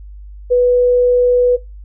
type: tone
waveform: sine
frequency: 492.9 Hz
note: B4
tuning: 3 cents flat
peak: -8 dBFS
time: 0.5-1.57 s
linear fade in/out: 20 ms
effects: noise-tail reverb RT60 0.2 s tail -18 dB re dry + added 50 Hz sine -31 dBFS peak until 1.84 s